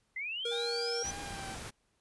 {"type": "linear sweep", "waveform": "sine", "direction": "up", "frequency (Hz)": [1999, 6020], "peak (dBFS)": -35, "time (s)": [0.16, 1.11], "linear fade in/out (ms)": 5}
{"type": "tone", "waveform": "square", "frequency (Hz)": 471.7, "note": "A#4", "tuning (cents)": 20, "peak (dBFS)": -35, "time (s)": [0.45, 1.03], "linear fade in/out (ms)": 5}
{"type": "tone with vibrato", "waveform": "sawtooth", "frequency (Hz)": 793, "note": "G5", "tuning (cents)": 20, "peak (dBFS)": -39, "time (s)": [0.51, 1.55], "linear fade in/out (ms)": 10, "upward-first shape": "triangle", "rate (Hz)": 1.8, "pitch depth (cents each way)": 40}
{"type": "noise", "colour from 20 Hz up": "pink", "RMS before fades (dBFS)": -43, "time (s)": [1.03, 1.71], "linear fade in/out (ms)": 20}
{"effects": ["pink hiss -75 dBFS RMS until 2 s", "resampled to 24000 Hz"]}